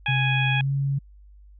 harmonic tone, 830.6 Hz, G#5, in tune, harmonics 1 / 2 / 3 / 4, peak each -31 / -29 / -25 / -31 dBFS, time 0.06-0.61 s, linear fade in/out 2 ms
sine tone with pitch glide, 131.9 to 138.7 Hz, C3 to C#3, +14 to +1 cents, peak -21 dBFS, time 0.08-0.99 s, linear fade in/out 10 ms, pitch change +87 cents, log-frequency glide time 0.53-0.71 s
effects added 50 Hz sine -46 dBFS peak until 1.59 s

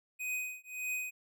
square tone with tremolo, 2500 Hz, D#7, 8 cents sharp, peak -33 dBFS, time 0.19-1.11 s, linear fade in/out 20 ms, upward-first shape triangle, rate 1.7 Hz, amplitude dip 100%, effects none

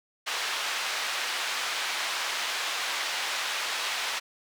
white band-pass noise, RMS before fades -31 dBFS, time 0.26-4.2 s, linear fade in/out 20 ms, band 770 to 3800 Hz, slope 12 dB/octave, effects none

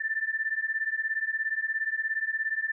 sine beating tone pair, 1765 / 1782 Hz, A6 / A6, +5 / +22 cents, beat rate 17 Hz, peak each -30 dBFS, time 0-2.72 s, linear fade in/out 10 ms, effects none

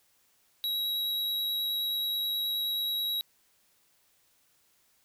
square tone with vibrato, 3862 Hz, B7, 39 cents flat, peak -29 dBFS, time 0.64-3.21 s, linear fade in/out 0 ms, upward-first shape sine, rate 9.4 Hz, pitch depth 8 cents each way, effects white hiss -68 dBFS RMS until 5.04 s

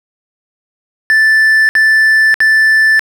triangle tone bursts, 1760 Hz, A6, in tune, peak -4 dBFS, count 3, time 1.1-2.994 s, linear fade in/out 0 ms, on 590 ms, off 62 ms, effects none

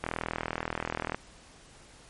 click train, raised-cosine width 0.5 ms, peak -15 dBFS, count 46, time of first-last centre 0.04-1.146 s, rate 40.7 Hz, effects pink hiss -54 dBFS RMS until 2.09 s + MP3 48 kbps

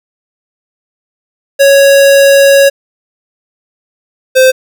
square tone pair in turn, 554.4 / 518.9 Hz, C#5 / C5, 0 / -14 cents, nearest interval minor second, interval 114 cents, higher first, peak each -3 dBFS, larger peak neither, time 1.59-2.7 / 4.35-4.52 s, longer first, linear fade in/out 20 ms, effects none

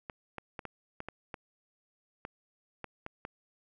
clicks, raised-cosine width 0.5 ms, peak -24 dBFS, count 11, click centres 0.098 / 0.383 / 0.592 / 0.653 / 1.004 / 1.086 / 1.342 / 2.251 / 2.843 / 3.064 / 3.251 s, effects none

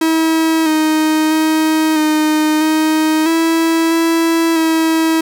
45% pulse tone with pitch steps, 322.3 / 311.7 / 314.6 / 308 / 312.9 / 327.5 / 329.9 / 322.9 Hz, E4 / D#4 / D#4 / D#4 / D#4 / E4 / E4 / E4, -39 / +3 / +19 / -17 / +10 / -11 / +1 / -36 cents, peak -11 dBFS, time 0.01-5.21 s, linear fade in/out 5 ms, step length 650 ms, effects none

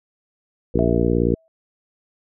harmonic tone, 58.5 Hz, A#1, 7 cents sharp, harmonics 1 / 2 / 3 / 4 / 5 / 6 / 7 / 8, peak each -24 / -24 / -24 / -24 / -24 / -24 / -24 / -24 dBFS, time 0.74-1.35 s, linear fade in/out 10 ms
sine tone with exponential decay, 650 Hz, E5, 24 cents flat, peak -20 dBFS, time 0.79-1.48 s, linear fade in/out 0 ms, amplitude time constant 150 ms
effects none

